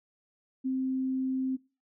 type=tone; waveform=sine; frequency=261.6 Hz; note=C4; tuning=in tune; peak=-27 dBFS; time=0.64-1.57 s; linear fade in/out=20 ms; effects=noise-tail reverb RT60 0.3 s tail -19 dB re dry